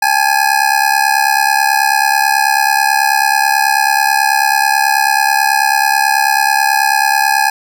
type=ring-modulated tone; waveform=25% pulse; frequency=833 Hz; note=G#5; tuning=5 cents sharp; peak=-3 dBFS; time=0.02-7.5 s; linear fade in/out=5 ms; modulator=34.6 Hz; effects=none